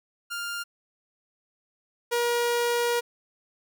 sawtooth tone pair in turn, 1401 / 476.8 Hz, F6 / A#4, +5 / +39 cents, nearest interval octave + perfect fifth, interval 1866 cents, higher first, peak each -27 / -19 dBFS, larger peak second, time 0.3-0.64 / 2.11-3.01 s, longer second, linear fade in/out 20 ms, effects none

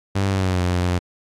sawtooth tone with pitch glide, 98 to 89.35 Hz, G2 to F2, 0 to +40 cents, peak -14 dBFS, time 0.15-0.99 s, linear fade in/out 10 ms, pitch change -160 cents, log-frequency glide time 0.29-0.62 s, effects low-pass 8000 Hz 12 dB/octave + AAC 64 kbps

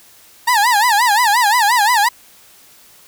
30% pulse tone with vibrato, 900 Hz, A5, 39 cents sharp, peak -8 dBFS, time 0.47-2.09 s, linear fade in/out 10 ms, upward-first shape sine, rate 5.7 Hz, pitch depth 190 cents each way, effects white hiss -46 dBFS RMS until 3.07 s

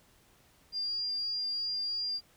sine tone, 4799 Hz, D8, 37 cents sharp, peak -31 dBFS, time 0.72-2.21 s, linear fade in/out 50 ms, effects pink hiss -64 dBFS RMS until 2.36 s

